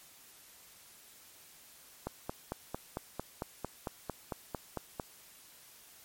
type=click train; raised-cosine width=1 ms; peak=-21 dBFS; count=14; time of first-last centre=2.07-4.998 s; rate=4.44 Hz; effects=white hiss -57 dBFS RMS until 6.04 s + MP3 64 kbps